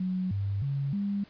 sine tone with pitch steps, 184.8 / 99.4 / 139 / 201 Hz, F#3 / G2 / C#3 / G3, -2 / +25 / +5 / +44 cents, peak -27 dBFS, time 0-1.24 s, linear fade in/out 5 ms, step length 310 ms, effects pink hiss -57 dBFS RMS until 1.29 s + resampled to 11025 Hz

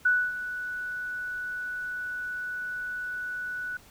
sine tone with ADSR envelope, 1480 Hz, F#6, in tune, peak -18 dBFS, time 0.05-3.77 s, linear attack 8 ms, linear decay 260 ms, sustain -13 dB, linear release 3 ms, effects pink hiss -55 dBFS RMS until 3.9 s

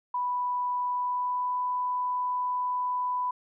sine tone with pitch glide, 987.8 to 994.7 Hz, B5 to B5, 0 to +12 cents, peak -26 dBFS, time 0.14-3.31 s, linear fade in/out 5 ms, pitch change +12 cents, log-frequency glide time 0.89-1.58 s, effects none

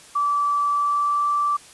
sine tone with pitch glide, 1158 to 1166.7 Hz, D6 to D6, -25 to -12 cents, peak -18 dBFS, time 0.15-1.57 s, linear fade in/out 10 ms, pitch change +13 cents, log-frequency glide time 0.71-1.28 s, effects white hiss -46 dBFS RMS until 1.73 s + resampled to 24000 Hz

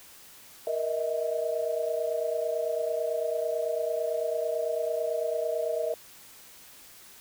sine tone cluster, 469.6 / 620 / 649 Hz, A#4 / D#5 / E5, +13 / -6 / -27 cents, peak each -31 dBFS, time 0.67-5.94 s, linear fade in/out 2 ms, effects white hiss -51 dBFS RMS until 7.2 s

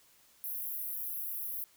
pink high-pass noise, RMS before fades -38 dBFS, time 0.44-1.64 s, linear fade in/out 0 ms, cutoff 11000 Hz, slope 96 dB/octave, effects white hiss -64 dBFS RMS until 1.76 s

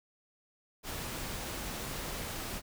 pink noise, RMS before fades -39 dBFS, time 0.83-2.62 s, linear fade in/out 50 ms, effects none

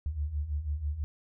sine beating tone pair, 70 / 76.1 Hz, C#2 / D#2, +18 / -38 cents, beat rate 6.1 Hz, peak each -36 / -31 dBFS, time 0.06-1.04 s, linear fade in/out 0 ms, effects none

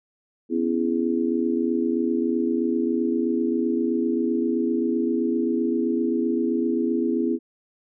sine chord, C# minor seventh, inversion third, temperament just, 249.5 / 277.2 / 332.6 / 415.8 Hz, B3 / C#4 / E4 / G#4, +18 / 0 / +16 / +2 cents, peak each -24 / -30 / -24 / -28 dBFS, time 0.49-7.39 s, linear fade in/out 50 ms, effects none

